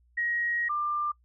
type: tone pair in turn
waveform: sine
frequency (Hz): 1891 / 1191.3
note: A#6 / D6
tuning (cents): +24 / +24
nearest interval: minor sixth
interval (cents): 800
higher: first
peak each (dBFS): -26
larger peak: neither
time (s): 0.17-0.69 / 0.69-1.12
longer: first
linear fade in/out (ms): 10
effects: noise-tail reverb RT60 0.1 s tail -26 dB re dry + added 60 Hz sine -61 dBFS peak until 1.24 s